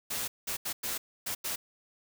white noise bursts at uneven times, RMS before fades -34 dBFS, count 6, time 0.1-0.28 / 0.47-0.57 / 0.65-0.73 / 0.83-0.98 / 1.26-1.35 / 1.44-1.56 s, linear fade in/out 10 ms, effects none

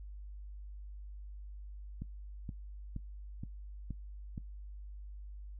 click train, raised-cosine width 5 ms, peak -28 dBFS, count 6, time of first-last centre 2.02-4.378 s, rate 2.12 Hz, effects noise-tail reverb RT60 0.1 s tail -19 dB re dry + added 50 Hz sine -44 dBFS peak until 5.59 s

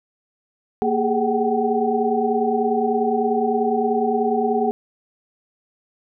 sine tone cluster, 232.5 / 404.1 / 420.9 / 748 / 778 Hz, A#3 / G#4 / G#4 / F#5 / G5, -4 / -47 / +23 / +19 / -13 cents, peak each -23 / -28 / -21 / -23 / -27 dBFS, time 0.82-4.71 s, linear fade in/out 0 ms, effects none

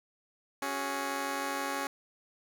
10% pulse chord, C# suspended fourth, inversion none, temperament just, 277.2 / 369.6 / 415.8 Hz, C#4 / F#4 / G#4, 0 / -2 / +2 cents, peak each -27 / -32 / -32 dBFS, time 0.62-1.87 s, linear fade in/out 2 ms, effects none

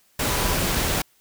sine tone in noise, 987.8 Hz, B5, in tune, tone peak -33 dBFS, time 0.29-0.54 s, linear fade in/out 5 ms, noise pink, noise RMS -23 dBFS, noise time 0.19-1.02 s, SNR -13 dB, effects white hiss -61 dBFS RMS until 1.2 s

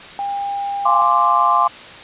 sine tone, 802 Hz, G5, 39 cents sharp, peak -20 dBFS, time 0.19-1.02 s, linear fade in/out 0 ms
sine chord, D half-diminished seventh, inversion first, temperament equal, 698.5 / 830.6 / 1046.5 / 1174.7 Hz, F5 / Ab5 / C6 / D6, 0 / 0 / 0 / 0 cents, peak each -20 / -20 / -15 / -16 dBFS, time 0.85-1.68 s, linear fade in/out 10 ms
effects white hiss -36 dBFS RMS until 2.03 s + resampled to 8000 Hz

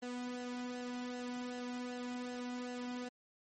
sawtooth tone with flanger, 246.9 Hz, B3, in tune, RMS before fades -42 dBFS, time 0.02-3.09 s, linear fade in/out 10 ms, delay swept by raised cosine 0.85 to 1.82 ms, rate 2.6 Hz, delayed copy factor -0.65, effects MP3 32 kbps

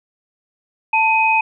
sine tone pair together, 888 / 2512 Hz, A5 / D#7, +16 / +16 cents, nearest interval octave + tritone, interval 1800 cents, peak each -15 dBFS, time 0.93-1.41 s, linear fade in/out 5 ms, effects none

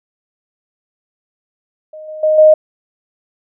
sine tone with level steps, 620 Hz, D#5, 6 cents flat, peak -29 / -25 / -9 / -3 dBFS, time 1.93-2.54 s, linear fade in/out 5 ms, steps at 2.08 / 2.23 / 2.38 s, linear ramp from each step 5 ms, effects none

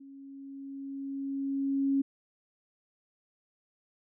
sine tone with level ramp, 274.5 Hz, C#4, 17 cents flat, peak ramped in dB -47 to -23 dBFS, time 0-2.02 s, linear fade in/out 10 ms, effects none

